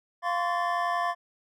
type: tone cluster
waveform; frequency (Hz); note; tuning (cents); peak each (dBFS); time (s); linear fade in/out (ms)
triangle; 697 / 1037 / 1128 / 1761; F5 / C6 / C#6 / A6; -4 / -16 / +30 / +1; -27 / -28 / -31 / -32; 0.22-1.15; 50
effects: none